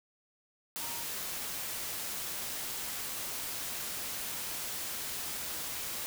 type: tone in noise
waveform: sine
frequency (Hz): 934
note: A#5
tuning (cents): +3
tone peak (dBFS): -47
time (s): 0.81-1.03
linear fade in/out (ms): 0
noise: white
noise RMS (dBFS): -38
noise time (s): 0.76-6.06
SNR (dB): -12
effects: none